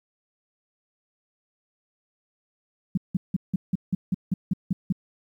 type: tone bursts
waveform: sine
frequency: 185 Hz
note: F#3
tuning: in tune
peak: -19 dBFS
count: 11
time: 2.95-4.925 s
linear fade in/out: 5 ms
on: 25 ms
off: 170 ms
effects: 10-bit